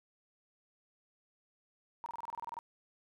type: tone bursts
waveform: sine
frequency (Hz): 936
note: A#5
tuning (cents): +7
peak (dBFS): -38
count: 12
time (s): 2.04-2.589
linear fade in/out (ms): 0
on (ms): 21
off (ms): 27
effects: none

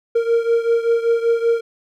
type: beating tone pair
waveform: triangle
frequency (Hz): 462.4 / 467.6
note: A#4 / A#4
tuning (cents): -14 / +5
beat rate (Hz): 5.2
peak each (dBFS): -14 / -18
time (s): 0.15-1.61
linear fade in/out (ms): 10
effects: none

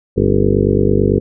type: harmonic tone with a mistuned harmonic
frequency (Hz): 49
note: G1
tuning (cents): 0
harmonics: 1 / 2 / 3 / 4 / 5 / 6 / 7 / 8 / 9 / 10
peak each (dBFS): -22 / -17 / -22 / -18 / -22 / -23 / -21 / -17 / -18 / -23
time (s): 0.16-1.2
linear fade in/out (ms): 20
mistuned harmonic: 5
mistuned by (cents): +120
effects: none

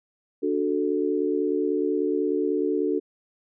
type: chord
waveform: sine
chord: D major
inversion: none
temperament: equal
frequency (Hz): 293.7 / 370 / 440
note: D4 / F#4 / A4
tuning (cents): 0 / 0 / 0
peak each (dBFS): -26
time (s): 0.42-3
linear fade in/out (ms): 20
effects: none

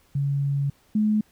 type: tone pair in turn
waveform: sine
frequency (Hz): 140.4 / 213.2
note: C#3 / G#3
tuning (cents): +22 / +46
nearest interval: perfect fifth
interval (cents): 724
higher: second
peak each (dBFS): -21 / -18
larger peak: second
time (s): 0.15-0.7 / 0.95-1.21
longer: first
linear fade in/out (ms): 5
effects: pink hiss -61 dBFS RMS until 1.31 s

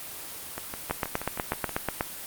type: two click trains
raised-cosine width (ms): 0.5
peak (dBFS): -10 / -18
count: 10 / 8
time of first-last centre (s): 0.91-2.009 / 0.58-1.693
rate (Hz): 8.19 / 6.29
effects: white hiss -39 dBFS RMS until 2.26 s + Opus 32 kbps

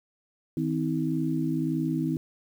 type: tone cluster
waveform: sine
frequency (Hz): 157.9 / 258.6 / 320.4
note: D#3 / C4 / E4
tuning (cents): +26 / -20 / -49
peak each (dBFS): -29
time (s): 0.57-2.17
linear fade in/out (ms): 2
effects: 9-bit

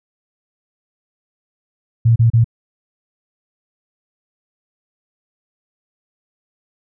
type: tone bursts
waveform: sine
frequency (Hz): 115.4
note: A#2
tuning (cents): -17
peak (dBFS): -8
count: 3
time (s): 2.05-2.444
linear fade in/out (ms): 10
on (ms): 110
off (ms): 32
effects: none

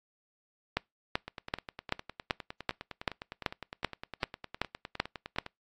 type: two click trains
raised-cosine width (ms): 0.3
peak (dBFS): -11 / -23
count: 13 / 42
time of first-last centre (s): 0.77-5.385 / 1.28-5.464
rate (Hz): 2.6 / 9.8
effects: noise-tail reverb RT60 0.2 s tail -25 dB re dry + AAC 48 kbps

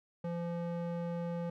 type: tone with band-pass filter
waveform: square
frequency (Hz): 171.1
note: F3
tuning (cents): -35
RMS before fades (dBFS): -37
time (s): 0.24-1.5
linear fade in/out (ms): 5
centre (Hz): 390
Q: 1.1
effects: none

